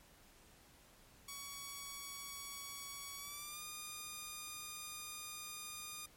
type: tone with pitch glide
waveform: 5% pulse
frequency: 1124 to 1218.7 Hz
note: C#6 to D#6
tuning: +24 to -36 cents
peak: -34 dBFS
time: 1.28-6.06 s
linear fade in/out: 5 ms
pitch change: +140 cents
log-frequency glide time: 3.16-3.64 s
effects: pink hiss -64 dBFS RMS until 6.16 s + MP3 64 kbps